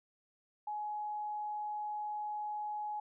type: tone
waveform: sine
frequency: 841 Hz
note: G#5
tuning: 22 cents sharp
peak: -36 dBFS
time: 0.67-3 s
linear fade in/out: 5 ms
effects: none